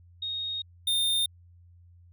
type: tone pair in turn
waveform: sine / square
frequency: 3729 / 3633 Hz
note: A#7 / A#7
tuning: 0 / -45 cents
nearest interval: unison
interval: 45 cents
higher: first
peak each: -30 / -24 dBFS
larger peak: second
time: 0.22-0.62 / 0.87-1.26 s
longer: first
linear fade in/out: 5 ms
effects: added 87 Hz sine -52 dBFS peak until 2.12 s